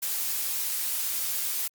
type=noise; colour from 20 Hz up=blue; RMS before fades=-29 dBFS; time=0.02-1.68 s; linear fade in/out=10 ms; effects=Opus 48 kbps